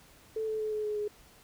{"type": "tone with pitch steps", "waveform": "sine", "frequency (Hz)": [440, 435.4, 430.9, 426.5, 422.1, 417.7], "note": ["A4", "A4", "A4", "G#4", "G#4", "G#4"], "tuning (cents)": [0, -18, -36, 46, 28, 10], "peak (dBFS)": -30, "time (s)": [0.36, 1.08], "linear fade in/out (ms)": 5, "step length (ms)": 120, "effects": ["pink hiss -58 dBFS RMS until 1.43 s"]}